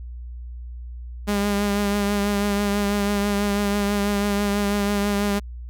sawtooth tone with vibrato, 203.2 Hz, G#3, 38 cents flat, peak -16 dBFS, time 1.27-5.4 s, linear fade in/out 20 ms, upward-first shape triangle, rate 6.1 Hz, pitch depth 30 cents each way, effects added 60 Hz sine -32 dBFS peak until 5.69 s

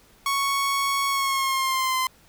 sawtooth tone with pitch glide, 1108.7 to 1034.5 Hz, C#6 to C6, 0 to -20 cents, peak -18 dBFS, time 0.26-2.07 s, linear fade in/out 2 ms, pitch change -120 cents, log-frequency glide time 1.09-1.96 s, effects pink hiss -56 dBFS RMS until 2.28 s

